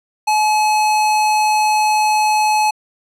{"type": "tone", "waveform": "square", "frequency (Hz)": 854, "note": "G#5", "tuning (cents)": 48, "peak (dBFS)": -13, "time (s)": [0.27, 2.71], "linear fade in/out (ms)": 10, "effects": ["low-pass 11000 Hz 12 dB/octave"]}